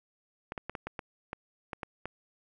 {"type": "clicks", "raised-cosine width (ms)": 0.5, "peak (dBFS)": -21, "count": 10, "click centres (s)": [0.521, 0.578, 0.696, 0.752, 0.87, 0.992, 1.331, 1.732, 1.832, 2.056], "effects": []}